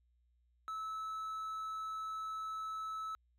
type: tone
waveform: triangle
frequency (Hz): 1303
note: E6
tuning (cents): -20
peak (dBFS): -37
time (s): 0.68-3.15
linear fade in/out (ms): 0
effects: added 60 Hz sine -70 dBFS peak until 3.38 s